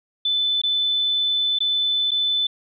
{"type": "tone with dropouts", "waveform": "sine", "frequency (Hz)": 3511, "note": "A7", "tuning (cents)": -4, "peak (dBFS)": -18, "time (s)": [0.25, 2.47], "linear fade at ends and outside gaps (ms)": 5, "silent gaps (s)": [[0.617, 0.635], [1.588, 1.604], [2.109, 2.115]], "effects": []}